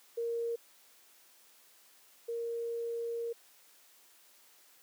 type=tone pair in turn; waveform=sine; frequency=466.2 / 466.2 Hz; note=A#4 / A#4; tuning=0 / 0 cents; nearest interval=unison; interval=0 cents; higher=neither; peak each=-31 / -33 dBFS; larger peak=first; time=0.17-0.56 / 2.28-3.33 s; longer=second; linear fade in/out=10 ms; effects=white hiss -62 dBFS RMS until 4.82 s + high-pass 300 Hz 12 dB/octave